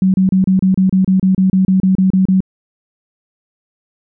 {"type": "tone bursts", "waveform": "sine", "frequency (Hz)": 188.6, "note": "F#3", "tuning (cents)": 33, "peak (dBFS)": -8, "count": 16, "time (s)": [0.02, 2.405], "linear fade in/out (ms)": 2, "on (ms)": 120, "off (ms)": 31, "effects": []}